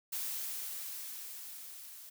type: noise with level ramp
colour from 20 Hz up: blue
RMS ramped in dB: -37 to -51 dBFS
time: 0.12-2.1 s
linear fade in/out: 10 ms
effects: none